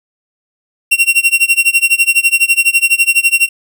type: tone with tremolo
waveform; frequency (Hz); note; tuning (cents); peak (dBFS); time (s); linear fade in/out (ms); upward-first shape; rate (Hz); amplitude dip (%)
45% pulse; 2741; F7; -33; -5; 0.91-3.49; 10; sine; 12; 95
effects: none